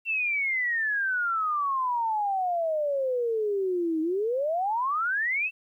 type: exponential two-way sweep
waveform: sine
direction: down then up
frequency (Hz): 2717 to 311.1 to 2717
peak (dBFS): -24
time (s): 0.05-5.51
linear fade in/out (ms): 50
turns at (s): 4.01
effects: 11-bit